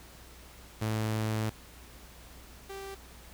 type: tone pair in turn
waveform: sawtooth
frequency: 109.3 / 391.2 Hz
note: A2 / G4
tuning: -11 / -4 cents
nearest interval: octave + minor seventh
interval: 2207 cents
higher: second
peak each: -25 / -36 dBFS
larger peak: first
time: 0.81-1.5 / 2.69-2.95 s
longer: first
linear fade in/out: 10 ms
effects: added 60 Hz sine -53 dBFS peak until 3.33 s + pink hiss -53 dBFS RMS until 3.33 s